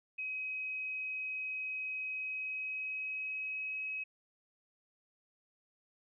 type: tone with pitch glide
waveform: sine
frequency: 2534 to 2552 Hz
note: D#7 to D#7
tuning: +31 to +43 cents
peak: -36 dBFS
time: 0.18-4.04 s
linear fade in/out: 10 ms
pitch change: +12 cents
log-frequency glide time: 2.11-3.78 s
effects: none